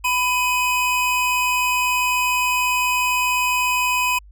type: tone pair together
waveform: square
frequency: 995.7 / 2517 Hz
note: B5 / D#7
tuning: +14 / +19 cents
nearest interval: octave + major third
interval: 1605 cents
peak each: -21 dBFS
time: 0.04-4.19 s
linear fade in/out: 10 ms
effects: added 50 Hz sine -42 dBFS peak until 4.31 s